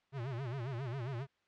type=tone with vibrato; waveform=square; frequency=127.1 Hz; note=C3; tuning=50 cents flat; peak=-38 dBFS; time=0.12-1.27 s; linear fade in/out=50 ms; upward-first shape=sine; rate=7.4 Hz; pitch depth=180 cents each way; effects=white hiss -75 dBFS RMS until 1.47 s + low-pass 3000 Hz 12 dB/octave